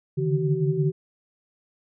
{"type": "tone cluster", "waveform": "sine", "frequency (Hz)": [142.3, 148.3, 159.5, 379.8], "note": ["C#3", "D3", "D#3", "F#4"], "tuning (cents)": [46, 17, 43, 45], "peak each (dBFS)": -26, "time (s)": [0.17, 0.92], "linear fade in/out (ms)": 20, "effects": []}